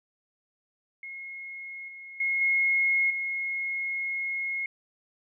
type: tone with level steps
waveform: sine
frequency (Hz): 2160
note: C#7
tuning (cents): -45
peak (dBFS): -37 / -41 / -24 / -21 / -28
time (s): 1.03-4.66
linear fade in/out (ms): 2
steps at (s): 1.88 / 2.2 / 2.41 / 3.1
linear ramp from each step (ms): 5
effects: none